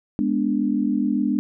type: chord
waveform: sine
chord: G# diminished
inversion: none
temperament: equal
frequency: 207.7 / 246.9 / 293.7 Hz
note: G#3 / B3 / D4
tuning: 0 / 0 / 0 cents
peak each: -23 dBFS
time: 0.19-1.39 s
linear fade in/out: 0 ms
effects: none